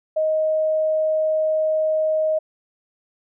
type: tone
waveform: sine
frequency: 626 Hz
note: D#5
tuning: 10 cents sharp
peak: -17 dBFS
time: 0.16-2.39 s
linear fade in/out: 10 ms
effects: none